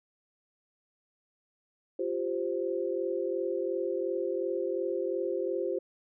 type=chord; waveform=sine; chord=F suspended second; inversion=none; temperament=equal; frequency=349.2 / 392 / 523.3 Hz; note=F4 / G4 / C5; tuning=0 / 0 / 0 cents; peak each=-33 dBFS; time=1.99-5.79 s; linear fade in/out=5 ms; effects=none